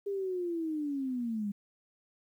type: linear sweep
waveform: sine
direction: down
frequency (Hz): 405.9 to 197.9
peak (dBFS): -31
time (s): 0.06-1.52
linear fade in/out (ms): 10
effects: 11-bit